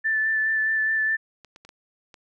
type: tone with vibrato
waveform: sine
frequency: 1760 Hz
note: A6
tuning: in tune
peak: -20 dBFS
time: 0.04-1.17 s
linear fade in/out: 20 ms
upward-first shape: sine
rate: 4.8 Hz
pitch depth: 15 cents each way
type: clicks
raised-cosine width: 0.2 ms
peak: -29 dBFS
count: 5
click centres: 1.447 / 1.561 / 1.65 / 1.691 / 2.142 s
effects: none